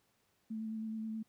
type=tone with vibrato; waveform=sine; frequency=220.2 Hz; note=A3; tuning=2 cents sharp; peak=-37 dBFS; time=0.5-1.23 s; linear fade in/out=10 ms; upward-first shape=square; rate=9.4 Hz; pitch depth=13 cents each way; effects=pink hiss -75 dBFS RMS until 1.28 s + high-pass 80 Hz 12 dB/octave